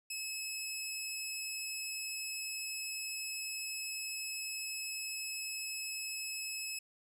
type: tone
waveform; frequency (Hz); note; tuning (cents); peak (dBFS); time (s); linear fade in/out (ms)
15% pulse; 2586; E7; -34; -31; 0.1-6.79; 5
effects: none